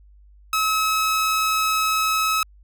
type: tone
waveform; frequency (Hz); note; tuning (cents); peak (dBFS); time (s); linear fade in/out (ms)
sawtooth; 1287; E6; -42; -15; 0.53-2.43; 2
effects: added 50 Hz sine -47 dBFS peak until 2.63 s